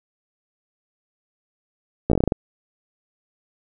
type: slowing click train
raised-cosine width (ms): 2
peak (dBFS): -5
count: 9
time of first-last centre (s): 2.1-2.322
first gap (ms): 15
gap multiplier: 1.17
effects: none